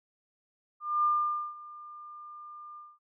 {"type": "tone with ADSR envelope", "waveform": "sine", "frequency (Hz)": 1200, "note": "D6", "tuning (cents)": 37, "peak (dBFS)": -22, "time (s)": [0.8, 2.99], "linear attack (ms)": 240, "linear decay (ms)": 500, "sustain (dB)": -21, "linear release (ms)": 220, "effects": []}